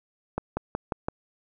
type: accelerating click train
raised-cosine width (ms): 1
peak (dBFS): -13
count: 5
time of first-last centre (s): 0.38-1.085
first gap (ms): 190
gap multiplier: 0.95
effects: none